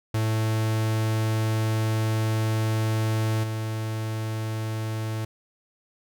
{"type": "tone with level steps", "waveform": "45% pulse", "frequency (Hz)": 110, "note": "A2", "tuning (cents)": 0, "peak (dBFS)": [-22, -27], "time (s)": [0.14, 5.25], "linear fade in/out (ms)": 5, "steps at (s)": 3.43, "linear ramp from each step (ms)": 10, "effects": []}